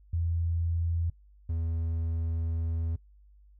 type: tone pair in turn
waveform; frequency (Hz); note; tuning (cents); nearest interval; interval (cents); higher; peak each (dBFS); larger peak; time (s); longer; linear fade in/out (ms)
sine / triangle; 84.1 / 82.23; E2 / E2; +35 / -4; unison; 39; first; -26; neither; 0.13-1.1 / 1.49-2.96; second; 5
effects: noise-tail reverb RT60 0.1 s tail -20 dB re dry + added 50 Hz sine -54 dBFS peak until 3.59 s